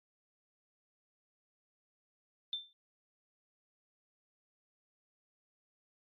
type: tone with exponential decay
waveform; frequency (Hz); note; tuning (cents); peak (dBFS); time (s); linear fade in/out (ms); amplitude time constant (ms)
sine; 3560; A7; +20; -31; 2.53-2.73; 1; 43
effects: MP3 32 kbps